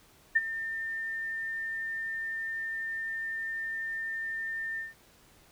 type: tone with ADSR envelope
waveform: sine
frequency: 1803 Hz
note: A6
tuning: 42 cents sharp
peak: -18 dBFS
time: 0.35-4.94 s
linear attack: 13 ms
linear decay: 33 ms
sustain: -14 dB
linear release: 160 ms
effects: pink hiss -60 dBFS RMS until 5.51 s